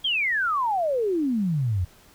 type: exponential sweep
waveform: sine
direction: down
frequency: 3322 to 83.8 Hz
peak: -21 dBFS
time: 0.04-1.85 s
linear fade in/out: 10 ms
effects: pink hiss -54 dBFS RMS until 2.14 s